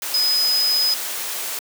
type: tone in noise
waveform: sine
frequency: 5030 Hz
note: D#8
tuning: 18 cents sharp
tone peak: -16 dBFS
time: 0.14-0.94 s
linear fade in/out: 2 ms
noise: white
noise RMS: -27 dBFS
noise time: 0.02-1.59 s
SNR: +8 dB
effects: high-pass 400 Hz 12 dB/octave